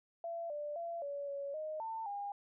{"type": "tone with pitch steps", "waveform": "sine", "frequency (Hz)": [675, 590, 679, 568, 561, 620, 895, 809], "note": ["E5", "D5", "F5", "C#5", "C#5", "D#5", "A5", "G#5"], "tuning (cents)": [41, 8, -49, 42, 21, -6, 29, -46], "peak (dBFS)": -38, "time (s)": [0.24, 2.32], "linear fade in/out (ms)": 2, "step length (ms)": 260, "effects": []}